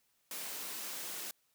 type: high-pass noise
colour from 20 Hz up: white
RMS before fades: -42 dBFS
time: 0.31-1.31 s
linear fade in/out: 2 ms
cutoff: 180 Hz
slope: 24 dB/octave
effects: white hiss -75 dBFS RMS until 1.54 s